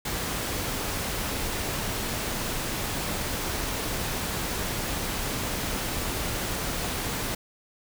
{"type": "noise", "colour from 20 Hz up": "pink", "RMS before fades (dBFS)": -30, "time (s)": [0.05, 7.35], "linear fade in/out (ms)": 5, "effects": []}